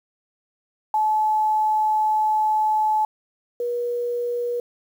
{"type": "tone pair in turn", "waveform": "sine", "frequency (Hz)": [861, 480.9], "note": ["A5", "B4"], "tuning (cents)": [-38, -46], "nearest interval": "minor seventh", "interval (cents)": 1008, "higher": "first", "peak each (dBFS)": [-17, -22], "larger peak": "first", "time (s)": [[0.94, 3.05], [3.6, 4.6]], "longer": "first", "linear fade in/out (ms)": 2, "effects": ["8-bit"]}